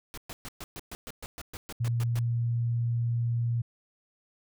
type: noise bursts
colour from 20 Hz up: pink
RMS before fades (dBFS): -40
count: 14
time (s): 0.14-2.19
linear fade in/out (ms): 0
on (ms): 35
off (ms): 120
type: tone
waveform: sine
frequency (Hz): 117.9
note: A#2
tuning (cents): +20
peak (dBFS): -25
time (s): 1.8-3.62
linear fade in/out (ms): 10
effects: none